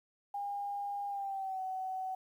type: tone with pitch glide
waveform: sine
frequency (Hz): 808 to 753.9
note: G#5 to F#5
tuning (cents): -48 to +32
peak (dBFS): -35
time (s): 0.34-2.15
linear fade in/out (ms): 5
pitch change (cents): -120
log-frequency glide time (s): 1.08-1.6
effects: 11-bit